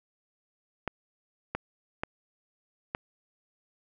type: clicks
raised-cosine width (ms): 0.5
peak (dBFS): -15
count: 4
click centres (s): 0.877 / 1.55 / 2.035 / 2.949
effects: none